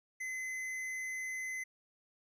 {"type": "tone with hard clipping", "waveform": "sine", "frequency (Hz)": 2041, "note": "C7", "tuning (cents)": -44, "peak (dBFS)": -39, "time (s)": [0.2, 1.64], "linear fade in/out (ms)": 10, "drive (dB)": 10, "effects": []}